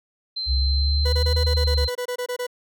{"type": "tone", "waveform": "sine", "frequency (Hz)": 4106, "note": "C8", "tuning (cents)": -33, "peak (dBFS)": -25, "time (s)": [0.36, 1.9], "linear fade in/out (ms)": 10}
{"type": "linear two-way sweep", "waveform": "sine", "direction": "up then down", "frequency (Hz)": [65.5, 77.78, 71.2], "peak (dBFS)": -18, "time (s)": [0.46, 1.89], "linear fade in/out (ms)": 50, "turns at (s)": 1.36}
{"type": "tone bursts", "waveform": "40% pulse", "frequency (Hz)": 493.9, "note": "B4", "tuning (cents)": 0, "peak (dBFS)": -24, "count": 14, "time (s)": [1.05, 2.468], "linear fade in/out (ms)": 10, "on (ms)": 79, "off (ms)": 24}
{"effects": []}